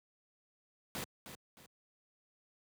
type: noise with echo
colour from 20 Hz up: pink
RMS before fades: -40 dBFS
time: 0.95-1.04 s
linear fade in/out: 0 ms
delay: 310 ms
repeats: 2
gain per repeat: -9 dB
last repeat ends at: 1.66 s
effects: high-pass 100 Hz 12 dB/octave